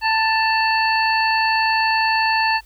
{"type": "harmonic tone with a mistuned harmonic", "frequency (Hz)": 890, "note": "A5", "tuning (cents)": 20, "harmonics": [1, 2, 3, 5], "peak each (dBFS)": [-18, -21, -23, -25], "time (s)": [0.01, 2.61], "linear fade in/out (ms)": 50, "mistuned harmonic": 2, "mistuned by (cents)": -18, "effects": ["added 50 Hz sine -47 dBFS peak until 2.65 s", "white hiss -55 dBFS RMS until 2.65 s"]}